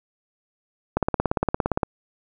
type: click train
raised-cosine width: 1 ms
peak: -6 dBFS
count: 16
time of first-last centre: 0.97-1.832 s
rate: 17.4 Hz
effects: none